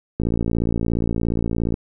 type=click train; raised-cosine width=3 ms; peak=-9 dBFS; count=89; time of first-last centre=0.2-1.741 s; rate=57.1 Hz; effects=none